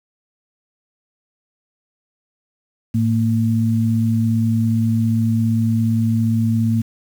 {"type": "tone pair together", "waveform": "sine", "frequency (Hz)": [110, 227.4], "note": ["A2", "A#3"], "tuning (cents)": [0, -43], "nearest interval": "octave + minor second", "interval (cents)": 1257, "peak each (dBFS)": -17, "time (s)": [2.94, 6.82], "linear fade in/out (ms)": 10, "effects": ["7-bit"]}